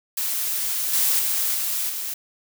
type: noise with level steps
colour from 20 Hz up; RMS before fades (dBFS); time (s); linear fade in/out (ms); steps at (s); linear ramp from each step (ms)
blue; -25 / -20 / -23 / -25 / -29; 0.17-2.14; 5; 0.93 / 1.19 / 1.54 / 1.89; 5
effects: none